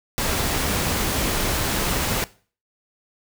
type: noise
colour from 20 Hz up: pink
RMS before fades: -23 dBFS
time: 0.18-2.24 s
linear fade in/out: 0 ms
effects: noise-tail reverb RT60 0.4 s tail -19 dB re dry